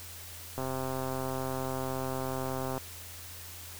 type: click train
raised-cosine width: 1 ms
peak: -21 dBFS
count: 289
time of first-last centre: 0.58-2.778 s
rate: 131 Hz
effects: added 87 Hz sine -49 dBFS peak until 3.79 s + white hiss -46 dBFS RMS until 3.79 s